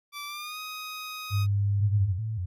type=tone with pitch glide; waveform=15% pulse; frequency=1163 to 1253.7 Hz; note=D6 to D#6; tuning=-17 to +13 cents; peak=-29 dBFS; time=0.12-1.47 s; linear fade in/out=50 ms; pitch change=+130 cents; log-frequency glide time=0.26-0.59 s
type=tone; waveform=sine; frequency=100.9 Hz; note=G#2; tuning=49 cents flat; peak=-22 dBFS; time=1.3-2.14 s; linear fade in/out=50 ms
type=tone with vibrato; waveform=sine; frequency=99.8 Hz; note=G2; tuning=32 cents sharp; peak=-28 dBFS; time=1.8-2.46 s; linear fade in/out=10 ms; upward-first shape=square; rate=2.6 Hz; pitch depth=170 cents each way
effects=none